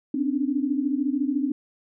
sine tone cluster, 257.9 / 284 / 297.8 Hz, C4 / C#4 / D4, -25 / +42 / +24 cents, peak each -26 / -26 / -27 dBFS, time 0.14-1.52 s, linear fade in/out 5 ms, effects none

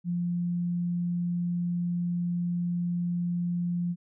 sine tone, 174.5 Hz, F3, 1 cent flat, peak -26 dBFS, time 0.04-3.96 s, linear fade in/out 50 ms, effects none

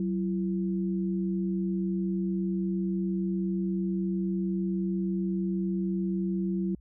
sine tone pair together, 188.6 / 337.9 Hz, F#3 / E4, +33 / +43 cents, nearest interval minor seventh, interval 1010 cents, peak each -27 / -33 dBFS, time 0-6.75 s, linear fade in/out 2 ms, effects added 60 Hz sine -51 dBFS peak until 6.8 s

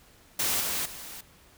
white noise with level steps, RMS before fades -27 / -30 / -42 dBFS, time 0.39-1.21 s, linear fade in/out 5 ms, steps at 0.6 / 0.85 s, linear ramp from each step 10 ms, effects pink hiss -57 dBFS RMS until 1.57 s

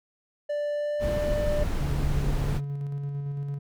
triangle tone with pitch glide, 587.3 to 593.8 Hz, D5 to D5, 0 to +19 cents, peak -24 dBFS, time 0.49-1.64 s, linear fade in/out 10 ms, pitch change +19 cents, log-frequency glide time 0.72-1.14 s
brown noise, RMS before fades -27 dBFS, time 0.99-2.61 s, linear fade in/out 50 ms
triangle tone with tremolo, 141.7 Hz, C#3, 38 cents sharp, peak -26 dBFS, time 1.8-3.59 s, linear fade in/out 10 ms, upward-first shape square, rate 8.9 Hz, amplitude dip 25%
effects none

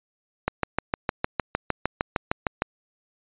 click train, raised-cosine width 0.5 ms, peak -7 dBFS, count 15, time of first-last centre 0.48-2.621 s, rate 6.54 Hz, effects resampled to 8000 Hz

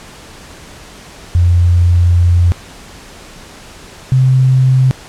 sine tone pair in turn, 87.31 / 130.14 Hz, F2 / C3, 0 / -9 cents, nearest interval perfect fifth, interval 691 cents, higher second, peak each -6 dBFS, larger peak neither, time 1.35-2.52 / 4.12-4.91 s, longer first, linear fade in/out 0 ms, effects pink hiss -35 dBFS RMS until 5.08 s + low-pass 9000 Hz 12 dB/octave

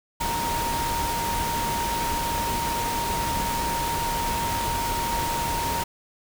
sine tone in noise, 932.3 Hz, A#5, in tune, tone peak -26 dBFS, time 0.2-5.84 s, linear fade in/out 10 ms, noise pink, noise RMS -29 dBFS, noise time 0.2-5.84 s, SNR 0 dB, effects none

